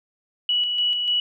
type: tone with tremolo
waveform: sine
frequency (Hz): 2938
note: F#7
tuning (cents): -13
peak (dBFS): -18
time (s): 0.49-1.2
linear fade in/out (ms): 2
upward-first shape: square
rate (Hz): 3.4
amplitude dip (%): 35
effects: none